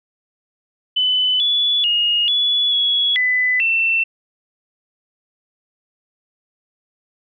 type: tone with pitch steps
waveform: sine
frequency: 3011 / 3429 / 2861 / 3416 / 3361 / 2002 / 2685 Hz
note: F#7 / A7 / F7 / G#7 / G#7 / B6 / E7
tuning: +30 / -45 / +41 / +48 / +20 / +23 / +31 cents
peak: -14 dBFS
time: 0.96-4.04 s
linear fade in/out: 10 ms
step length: 440 ms
effects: none